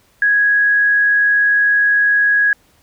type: tone with frequency modulation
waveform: sine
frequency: 1661.2 Hz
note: G#6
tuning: in tune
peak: -10 dBFS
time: 0.22-2.53 s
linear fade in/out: 2 ms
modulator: 86.9 Hz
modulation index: 0.24
effects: pink hiss -55 dBFS RMS until 2.82 s